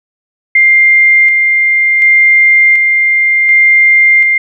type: tone with tremolo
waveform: sine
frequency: 2100 Hz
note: C7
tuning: 6 cents sharp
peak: -3 dBFS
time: 0.55-4.38 s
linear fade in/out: 5 ms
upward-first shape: square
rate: 0.68 Hz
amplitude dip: 30%
effects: none